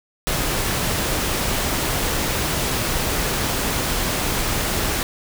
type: noise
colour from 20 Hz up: pink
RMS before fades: -22 dBFS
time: 0.27-5.03 s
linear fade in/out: 0 ms
effects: none